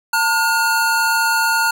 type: tone pair together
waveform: square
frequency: 901.5 / 1431 Hz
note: A5 / F6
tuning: +42 / +42 cents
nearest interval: minor sixth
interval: 800 cents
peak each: -19 / -17 dBFS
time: 0.13-1.71 s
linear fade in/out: 5 ms
effects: none